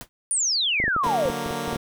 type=noise with exponential decay; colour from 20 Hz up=pink; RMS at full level=-32 dBFS; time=0.01-0.09 s; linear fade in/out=0 ms; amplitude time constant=16 ms
type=exponential sweep; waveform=sine; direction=down; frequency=9690 to 491 Hz; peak=-20 dBFS; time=0.31-1.29 s; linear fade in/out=0 ms
type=clicks; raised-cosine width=2 ms; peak=-17 dBFS; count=12; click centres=0.801 / 0.84 / 0.88 / 0.964 / 1.067 / 1.256 / 1.3 / 1.462 / 1.509 / 1.68 / 1.73 / 1.76 s
type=chord; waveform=10% pulse; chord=D augmented; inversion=none; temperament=equal; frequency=146.83 / 185 / 233.1 Hz; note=D3 / F#3 / A#3; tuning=0 / 0 / 0 cents; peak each=-24 / -26 / -21 dBFS; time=1.03-1.77 s; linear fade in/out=10 ms
effects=none